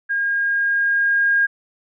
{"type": "tone with level ramp", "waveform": "sine", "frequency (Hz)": 1622, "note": "G#6", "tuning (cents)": -41, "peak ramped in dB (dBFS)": [-18, -13], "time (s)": [0.09, 1.47], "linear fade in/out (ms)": 20, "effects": []}